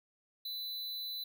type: tone with amplitude modulation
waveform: square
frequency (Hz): 4000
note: B7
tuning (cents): +21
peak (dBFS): -37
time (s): 0.45-1.24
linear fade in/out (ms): 5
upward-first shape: sine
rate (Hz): 257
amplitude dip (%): 35
effects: none